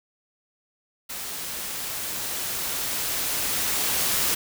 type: noise with level ramp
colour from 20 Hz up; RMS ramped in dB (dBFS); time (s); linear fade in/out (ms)
white; -34 to -23; 1.09-4.35; 10
effects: none